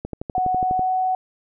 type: click train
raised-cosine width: 2 ms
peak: -15 dBFS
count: 10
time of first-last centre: 0.05-0.794 s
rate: 12.1 Hz
type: tone with pitch glide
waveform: sine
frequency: 740 to 745.6 Hz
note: F#5 to F#5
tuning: 0 to +13 cents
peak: -18 dBFS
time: 0.35-1.15 s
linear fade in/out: 2 ms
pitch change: +13 cents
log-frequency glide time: 0.56-0.91 s
effects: none